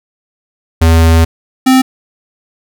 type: tone pair in turn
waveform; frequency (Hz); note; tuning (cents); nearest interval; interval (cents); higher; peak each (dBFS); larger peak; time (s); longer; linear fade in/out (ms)
square; 82 / 260.3; E2 / C4; -9 / -9; octave + minor sixth; 2000; second; -5; neither; 0.81-1.25 / 1.66-1.82; first; 10
effects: none